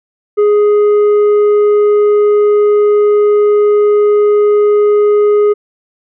sine tone with tanh clipping, 415.7 Hz, G#4, 2 cents sharp, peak -7 dBFS, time 0.37-5.54 s, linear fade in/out 20 ms, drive 5 dB, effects none

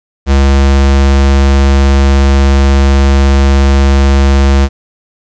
square tone, 68.6 Hz, C#2, 17 cents flat, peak -5 dBFS, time 0.26-4.69 s, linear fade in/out 50 ms, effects resampled to 16000 Hz + 7-bit

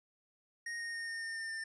square tone with pitch steps, 1864.7 / 1852.9 / 1841.2 / 1829.5 / 1817.9 / 1806.4 / 1794.9 Hz, A#6 / A#6 / A#6 / A#6 / A#6 / A6 / A6, 0 / -11 / -22 / -33 / -44 / +45 / +34 cents, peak -39 dBFS, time 0.66-1.64 s, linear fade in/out 5 ms, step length 140 ms, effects resampled to 22050 Hz

